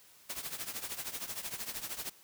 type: noise with tremolo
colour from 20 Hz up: white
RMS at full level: -37 dBFS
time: 0.29-2.1 s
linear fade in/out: 10 ms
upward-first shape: triangle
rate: 13 Hz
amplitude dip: 85%
effects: white hiss -60 dBFS RMS until 2.23 s